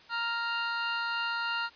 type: tone pair together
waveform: sawtooth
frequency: 932.3 / 1396.9 Hz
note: A#5 / F6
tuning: 0 / 0 cents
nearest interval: perfect fifth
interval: 700 cents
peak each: -31 / -27 dBFS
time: 0.09-1.7 s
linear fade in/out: 50 ms
effects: white hiss -55 dBFS RMS until 1.75 s + resampled to 11025 Hz